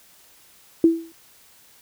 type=tone with exponential decay; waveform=sine; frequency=330 Hz; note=E4; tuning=2 cents sharp; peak=-8 dBFS; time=0.84-1.12 s; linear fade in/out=2 ms; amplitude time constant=60 ms; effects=white hiss -53 dBFS RMS until 1.81 s